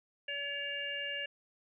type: harmonic tone with a mistuned harmonic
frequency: 569 Hz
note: C#5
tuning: 45 cents sharp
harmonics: 1 / 3 / 4 / 5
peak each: -45 / -40 / -45 / -38 dBFS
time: 0.28-1.26 s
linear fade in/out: 5 ms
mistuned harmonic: 5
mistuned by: -25 cents
effects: none